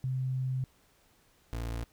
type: tone pair in turn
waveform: sine / 30% pulse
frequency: 130 / 57.44 Hz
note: C3 / A#1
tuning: -11 / -25 cents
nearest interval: octave + major second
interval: 1414 cents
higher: first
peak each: -29 / -31 dBFS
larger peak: first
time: 0.04-0.64 / 1.53-1.84 s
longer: first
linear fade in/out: 0 ms
effects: pink hiss -66 dBFS RMS until 1.92 s